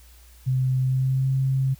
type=tone with pitch glide; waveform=sine; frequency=129.8 to 133.3 Hz; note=C3 to C3; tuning=-13 to +33 cents; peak=-19 dBFS; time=0.46-1.75 s; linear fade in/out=20 ms; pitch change=+46 cents; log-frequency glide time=0.84-1.29 s; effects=added 60 Hz sine -48 dBFS peak until 1.79 s + white hiss -55 dBFS RMS until 1.79 s